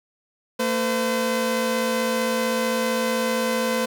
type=tone pair together; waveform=sawtooth; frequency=227 / 509.6 Hz; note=A#3 / C5; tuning=-46 / -46 cents; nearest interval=octave + major second; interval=1400 cents; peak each=-21 / -19 dBFS; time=0.59-3.86 s; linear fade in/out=10 ms; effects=none